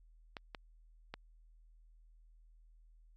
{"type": "clicks", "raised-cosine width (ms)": 0.3, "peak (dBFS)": -26, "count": 3, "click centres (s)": [0.368, 0.548, 1.14], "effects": ["added 40 Hz sine -59 dBFS peak until 3.16 s", "MP3 48 kbps"]}